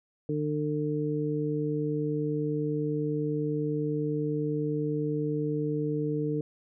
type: harmonic tone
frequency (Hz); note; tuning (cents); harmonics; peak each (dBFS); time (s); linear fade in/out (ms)
150; D3; +37; 1 / 2 / 3; -31 / -31 / -31; 0.29-6.41; 2
effects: none